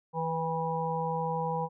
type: harmonic tone with a mistuned harmonic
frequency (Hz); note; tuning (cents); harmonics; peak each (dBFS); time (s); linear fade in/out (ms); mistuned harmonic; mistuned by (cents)
162.5; E3; -24; 1 / 3 / 5 / 6; -34 / -34 / -34 / -34; 0.13-1.69; 50; 3; +20
effects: none